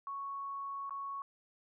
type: tone with dropouts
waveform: sine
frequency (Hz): 1108.7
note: C#6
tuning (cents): 0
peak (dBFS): -38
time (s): 0.07-1.22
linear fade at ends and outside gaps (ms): 1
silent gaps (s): 0.895-0.907
effects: none